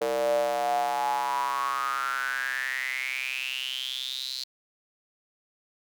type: tone with high-pass filter sweep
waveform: square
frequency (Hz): 65.1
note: C2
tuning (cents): -8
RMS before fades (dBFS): -29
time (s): 0.01-4.44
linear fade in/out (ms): 5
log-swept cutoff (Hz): 500 to 4300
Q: 9.4
effects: none